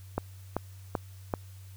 click train, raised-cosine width 1 ms, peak -14 dBFS, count 4, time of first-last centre 0.18-1.338 s, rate 2.59 Hz, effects added 95 Hz sine -45 dBFS peak until 1.76 s + white hiss -59 dBFS RMS until 1.76 s

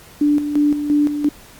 sine tone with tremolo, 293.7 Hz, D4, in tune, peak -11 dBFS, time 0.21-1.29 s, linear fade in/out 5 ms, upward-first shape square, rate 2.9 Hz, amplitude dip 60%, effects pink hiss -43 dBFS RMS until 1.59 s + MP3 96 kbps

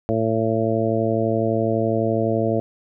harmonic tone, 111.9 Hz, A2, 30 cents sharp, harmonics 1 / 2 / 3 / 4 / 5 / 6, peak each -25 / -25 / -25 / -25 / -25 / -25 dBFS, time 0.09-2.6 s, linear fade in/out 0 ms, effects none

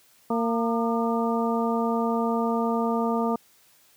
harmonic tone with a mistuned harmonic, 230 Hz, A#3, 23 cents flat, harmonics 1 / 2 / 3 / 4 / 5, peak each -25 / -28 / -30 / -31 / -32 dBFS, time 0.3-3.36 s, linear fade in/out 5 ms, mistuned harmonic 5, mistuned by +75 cents, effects white hiss -59 dBFS RMS until 3.96 s + high-pass 60 Hz 12 dB/octave

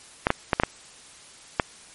clicks, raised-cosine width 0.5 ms, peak -3 dBFS, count 6, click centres 0.269 / 0.304 / 0.532 / 0.599 / 0.635 / 1.598 s, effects white hiss -48 dBFS RMS until 1.94 s + MP3 48 kbps

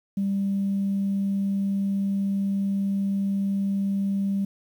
sine tone, 197.3 Hz, G3, 11 cents sharp, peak -21 dBFS, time 0.17-4.45 s, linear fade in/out 5 ms, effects tanh soft clip ceiling -18 dBFS + 9-bit

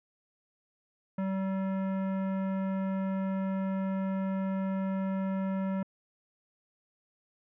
sine tone with hard clipping, 191.8 Hz, G3, 37 cents flat, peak -31 dBFS, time 1.18-5.83 s, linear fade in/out 5 ms, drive 17 dB, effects low-pass 2000 Hz 12 dB/octave

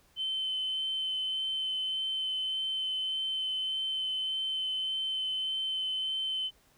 sine tone with vibrato, 3067 Hz, G7, 38 cents flat, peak -29 dBFS, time 0.16-6.51 s, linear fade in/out 50 ms, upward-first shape sine, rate 1.7 Hz, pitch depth 9 cents each way, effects tanh soft clip ceiling -25 dBFS + pink hiss -65 dBFS RMS until 6.77 s

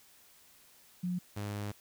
sine / sawtooth tone pair in turn, 179.2 / 102.94 Hz, F3 / G#2, +45 / -15 cents, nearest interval minor seventh, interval 960 cents, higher first, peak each -31 / -32 dBFS, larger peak first, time 1.03-1.19 / 1.36-1.72 s, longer second, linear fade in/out 10 ms, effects white hiss -61 dBFS RMS until 1.8 s

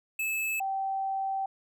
square / sine tone pair in turn, 2608 / 775.4 Hz, E7 / G5, -19 / -19 cents, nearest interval octave + major sixth, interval 2100 cents, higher first, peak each -29 / -28 dBFS, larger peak second, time 0.19-0.6 / 0.6-1.46 s, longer second, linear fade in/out 5 ms, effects none

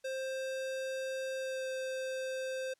square tone with pitch glide, 527 to 522.5 Hz, C5 to C5, +12 to -2 cents, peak -36 dBFS, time 0.04-2.74 s, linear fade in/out 10 ms, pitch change -14 cents, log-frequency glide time 1.37-1.69 s, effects white hiss -75 dBFS RMS until 2.79 s + low-pass 9000 Hz 12 dB/octave

